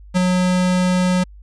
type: tone with ADSR envelope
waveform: square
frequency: 182.1 Hz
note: F#3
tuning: 27 cents flat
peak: -12 dBFS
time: 0.14-1.24 s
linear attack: 30 ms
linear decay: 8 ms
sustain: -3 dB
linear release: 11 ms
effects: added 50 Hz sine -38 dBFS peak until 1.42 s + resampled to 22050 Hz